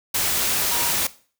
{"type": "tone in noise", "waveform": "sine", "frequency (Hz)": 950, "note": "A#5", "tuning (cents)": 33, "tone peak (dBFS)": -29, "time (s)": [0.71, 0.91], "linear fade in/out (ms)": 5, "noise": "white", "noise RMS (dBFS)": -22, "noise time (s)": [0.14, 1.07], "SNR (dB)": -10, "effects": ["noise-tail reverb RT60 0.4 s tail -17 dB re dry"]}